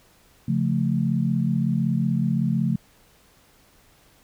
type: chord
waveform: sine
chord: Db augmented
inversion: none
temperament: equal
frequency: 138.59 / 174.61 / 220 Hz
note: Db3 / F3 / A3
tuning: 0 / 0 / 0 cents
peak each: -24 dBFS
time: 0.48-2.76 s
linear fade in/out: 5 ms
effects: pink hiss -57 dBFS RMS until 4.23 s